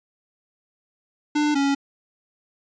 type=tone pair in turn; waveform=square; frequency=297.9 / 278.6 Hz; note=D4 / C#4; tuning=+25 / +9 cents; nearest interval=minor second; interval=116 cents; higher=first; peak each=-19 dBFS; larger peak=neither; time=1.35-1.55 / 1.55-1.75 s; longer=neither; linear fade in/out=10 ms; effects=resampled to 16000 Hz